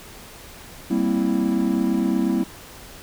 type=chord; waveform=triangle; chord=C dominant seventh; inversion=second; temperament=equal; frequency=196 / 233.1 / 261.6 / 329.6 Hz; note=G3 / Bb3 / C4 / E4; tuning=0 / 0 / 0 / 0 cents; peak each=-22 dBFS; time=0.9-2.44 s; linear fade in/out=10 ms; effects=pink hiss -42 dBFS RMS until 3.02 s